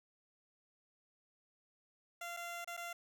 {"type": "tone with dropouts", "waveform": "15% pulse", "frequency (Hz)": 690, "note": "F5", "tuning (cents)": -21, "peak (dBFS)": -36, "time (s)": [2.21, 2.93], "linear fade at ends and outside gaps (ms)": 5, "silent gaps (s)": [[2.367, 2.37], [2.646, 2.674], [2.768, 2.774]], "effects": []}